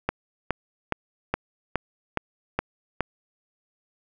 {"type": "click train", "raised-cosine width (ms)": 0.5, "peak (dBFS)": -8, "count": 8, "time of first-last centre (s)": [0.09, 3.007], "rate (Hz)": 2.4, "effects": []}